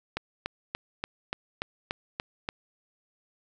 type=click train; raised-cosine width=0.3 ms; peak=-14 dBFS; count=9; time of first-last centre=0.17-2.489 s; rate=3.45 Hz; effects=none